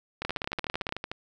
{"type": "two click trains", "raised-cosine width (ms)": 0.3, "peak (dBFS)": [-14, -17], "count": [13, 13], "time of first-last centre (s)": [[0.25, 0.924], [0.22, 1.116]], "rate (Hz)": [17.8, 13.4], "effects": []}